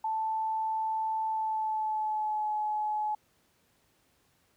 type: tone with pitch glide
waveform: sine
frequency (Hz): 880 to 850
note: A5 to G#5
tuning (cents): 0 to +40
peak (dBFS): -28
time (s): 0.04-3.15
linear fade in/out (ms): 5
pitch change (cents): -60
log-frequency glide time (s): 1.26-2.52
effects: pink hiss -69 dBFS RMS until 4.56 s + high-pass 60 Hz 12 dB/octave